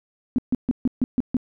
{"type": "tone bursts", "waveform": "sine", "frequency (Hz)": 250.6, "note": "B3", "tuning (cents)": 25, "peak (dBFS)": -16, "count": 7, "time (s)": [0.36, 1.368], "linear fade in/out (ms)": 0, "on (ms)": 24, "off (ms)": 140, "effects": []}